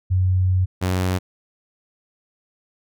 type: tone pair in turn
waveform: sine / sawtooth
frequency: 92.5 / 92.12 Hz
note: F#2 / F#2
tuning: 0 / -7 cents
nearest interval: unison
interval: 7 cents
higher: first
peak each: -15 dBFS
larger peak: neither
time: 0.1-0.66 / 0.81-1.19 s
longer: first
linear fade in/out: 20 ms
effects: none